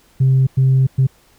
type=tone bursts at uneven times; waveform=sine; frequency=132.2 Hz; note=C3; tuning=18 cents sharp; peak=-8 dBFS; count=3; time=0.2-0.47 / 0.57-0.87 / 0.98-1.07 s; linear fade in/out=10 ms; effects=tanh soft clip ceiling -7 dBFS + pink hiss -53 dBFS RMS until 1.38 s